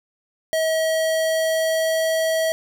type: tone with pitch glide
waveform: square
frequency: 640 to 644.8 Hz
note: D#5 to E5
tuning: +49 to -38 cents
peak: -19 dBFS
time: 0.53-2.52 s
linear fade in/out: 0 ms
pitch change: +13 cents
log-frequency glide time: 0.71-2.07 s
effects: none